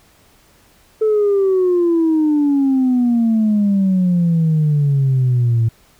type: exponential sweep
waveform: sine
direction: down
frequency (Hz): 440 to 112.2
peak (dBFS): -10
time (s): 1.01-5.69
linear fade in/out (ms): 10
effects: tanh soft clip ceiling -9 dBFS + pink hiss -52 dBFS RMS until 5.99 s